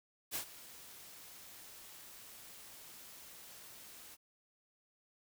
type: noise with ADSR envelope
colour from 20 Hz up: white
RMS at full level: -37 dBFS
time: 0.31-4.17 s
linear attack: 45 ms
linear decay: 92 ms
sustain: -17 dB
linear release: 35 ms
effects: none